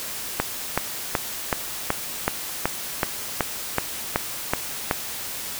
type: click train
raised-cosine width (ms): 0.5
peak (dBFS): -4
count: 13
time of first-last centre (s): 0.4-4.911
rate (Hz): 2.66
effects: white hiss -32 dBFS RMS until 5.59 s